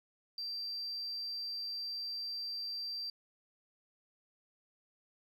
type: tone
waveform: sine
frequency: 4699 Hz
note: D8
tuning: in tune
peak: -36 dBFS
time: 0.38-3.1 s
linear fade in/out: 2 ms
effects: tanh soft clip ceiling -34 dBFS + 12-bit